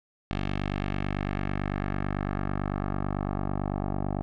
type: tone with low-pass filter sweep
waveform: 10% pulse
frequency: 49 Hz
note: G1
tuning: in tune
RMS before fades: -30 dBFS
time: 0.31-4.22 s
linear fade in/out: 0 ms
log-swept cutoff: 3200 to 800 Hz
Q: 1.5
effects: none